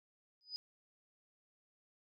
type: tone with exponential growth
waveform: sine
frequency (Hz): 4978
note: D#8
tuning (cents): 0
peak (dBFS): -36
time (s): 0.41-0.56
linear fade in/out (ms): 0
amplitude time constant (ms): 32
effects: none

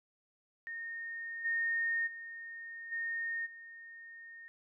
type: tone with level steps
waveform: sine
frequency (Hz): 1840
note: A#6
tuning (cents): -23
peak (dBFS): -39 / -30 / -43 / -34 / -48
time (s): 0.67-4.48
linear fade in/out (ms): 0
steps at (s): 1.44 / 2.06 / 2.91 / 3.45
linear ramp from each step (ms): 20
effects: none

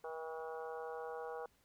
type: harmonic tone with a mistuned harmonic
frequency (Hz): 160.5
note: E3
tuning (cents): -46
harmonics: 3 / 4 / 5 / 6 / 7 / 8 / 9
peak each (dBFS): -44 / -52 / -48 / -56 / -53 / -58 / -55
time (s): 0.04-1.46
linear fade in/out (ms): 2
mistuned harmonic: 6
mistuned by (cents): +16
effects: pink hiss -73 dBFS RMS until 1.64 s

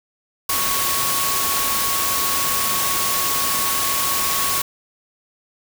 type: tone in noise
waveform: sine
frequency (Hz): 1108.7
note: C#6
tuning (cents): 0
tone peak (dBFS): -25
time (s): 0.49-4.62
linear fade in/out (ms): 5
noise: white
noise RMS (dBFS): -21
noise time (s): 0.49-4.62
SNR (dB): -7
effects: none

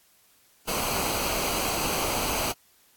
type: noise with comb filter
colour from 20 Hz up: pink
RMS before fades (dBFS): -28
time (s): 0.67-2.53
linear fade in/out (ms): 20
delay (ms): 0.56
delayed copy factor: -0.6
effects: white hiss -61 dBFS RMS until 2.96 s + AAC 64 kbps

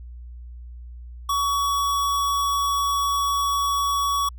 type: tone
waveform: square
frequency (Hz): 1127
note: C#6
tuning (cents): +28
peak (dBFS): -21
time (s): 1.29-4.29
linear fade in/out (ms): 5
effects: added 60 Hz sine -36 dBFS peak until 4.38 s

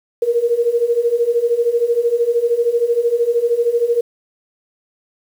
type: beating tone pair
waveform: sine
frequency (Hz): 463.7 / 476.7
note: A#4 / A#4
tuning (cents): -9 / +39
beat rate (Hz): 13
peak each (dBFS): -18 / -15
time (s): 0.22-4.01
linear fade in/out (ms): 5
effects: 7-bit

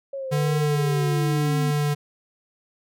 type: linear sweep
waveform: sine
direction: down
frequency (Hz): 554.4 to 242.3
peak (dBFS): -28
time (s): 0.13-1.71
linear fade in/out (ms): 5
type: tone with vibrato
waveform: square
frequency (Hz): 147.3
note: D3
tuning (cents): +6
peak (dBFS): -21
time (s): 0.31-1.95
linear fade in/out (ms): 20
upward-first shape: triangle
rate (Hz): 1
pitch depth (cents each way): 24
effects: none

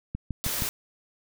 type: click train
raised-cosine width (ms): 5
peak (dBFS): -18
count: 4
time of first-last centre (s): 0.15-0.622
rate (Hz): 6.36
type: noise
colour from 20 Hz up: white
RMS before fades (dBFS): -30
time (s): 0.44-0.69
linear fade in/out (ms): 0
effects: none

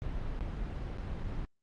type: noise with dropouts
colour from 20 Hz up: brown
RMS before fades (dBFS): -36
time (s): 0.02-1.45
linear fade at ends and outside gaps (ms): 0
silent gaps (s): 0.392-0.408 / 0.975-0.984 / 1.235-1.24
effects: low-pass 4000 Hz 12 dB/octave + Opus 32 kbps

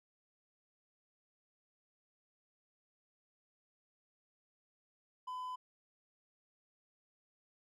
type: tone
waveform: triangle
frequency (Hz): 1008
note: B5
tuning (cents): +35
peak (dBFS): -38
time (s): 5.27-5.56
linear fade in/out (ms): 10
effects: none

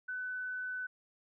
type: tone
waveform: sine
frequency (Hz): 1503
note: F#6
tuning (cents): +27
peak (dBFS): -36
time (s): 0.08-0.87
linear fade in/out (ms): 10
effects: none

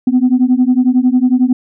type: beating tone pair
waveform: sine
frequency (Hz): 246.9 / 257.9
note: B3 / C4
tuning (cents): 0 / -25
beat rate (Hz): 11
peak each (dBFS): -10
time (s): 0.07-1.53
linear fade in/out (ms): 5
effects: tanh soft clip ceiling -3 dBFS

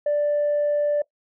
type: tone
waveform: sine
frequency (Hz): 587.3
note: D5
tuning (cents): 0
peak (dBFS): -17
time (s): 0.06-1.02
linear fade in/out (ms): 5
effects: noise-tail reverb RT60 0.1 s tail -21 dB re dry + tanh soft clip ceiling -16 dBFS

